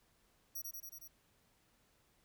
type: tone with echo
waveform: 5% pulse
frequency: 5760 Hz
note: F#8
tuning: 47 cents flat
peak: -35 dBFS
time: 0.55-0.62 s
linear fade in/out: 10 ms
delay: 92 ms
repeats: 5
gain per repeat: -2 dB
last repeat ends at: 1.08 s
effects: pink hiss -73 dBFS RMS until 2.24 s